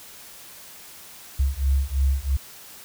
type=beating tone pair; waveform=sine; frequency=66.6 / 69.6 Hz; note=C2 / C#2; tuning=+31 / +8 cents; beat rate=3 Hz; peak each=-22 dBFS; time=1.39-2.37 s; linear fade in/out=10 ms; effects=white hiss -44 dBFS RMS until 2.84 s